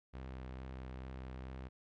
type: tone with vibrato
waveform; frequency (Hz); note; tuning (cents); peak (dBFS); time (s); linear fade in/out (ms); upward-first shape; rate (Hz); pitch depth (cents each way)
sawtooth; 64.6; C2; -21; -40; 0.13-1.69; 20; triangle; 2.3; 18
effects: low-pass 3000 Hz 12 dB/octave + MP3 64 kbps